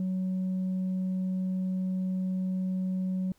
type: tone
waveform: sine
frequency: 186.2 Hz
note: F#3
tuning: 11 cents sharp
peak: -25 dBFS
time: 0-3.32 s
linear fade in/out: 2 ms
effects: tanh soft clip ceiling -26 dBFS + pink hiss -67 dBFS RMS until 3.38 s